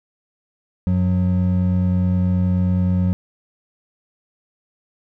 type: tone pair together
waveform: triangle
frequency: 92.5 / 181.93 Hz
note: F#2 / F#3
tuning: 0 / -29 cents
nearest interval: octave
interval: 1171 cents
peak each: -16 dBFS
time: 0.87-3.13 s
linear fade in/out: 0 ms
effects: none